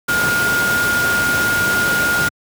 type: tone in noise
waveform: sine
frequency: 1422 Hz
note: F6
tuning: 31 cents sharp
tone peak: -15 dBFS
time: 0.08-2.29 s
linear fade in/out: 10 ms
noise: pink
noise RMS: -21 dBFS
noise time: 0.08-2.29 s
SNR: +3 dB
effects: high-pass 100 Hz 12 dB/octave